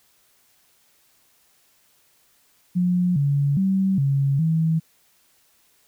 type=tone with pitch steps; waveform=sine; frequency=178.9 / 141.7 / 191.9 / 138.4 / 161.4 Hz; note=F3 / C#3 / G3 / C#3 / E3; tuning=+42 / +38 / -37 / -2 / -36 cents; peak=-17 dBFS; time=2.75-4.8 s; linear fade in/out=20 ms; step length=410 ms; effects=white hiss -61 dBFS RMS until 5.87 s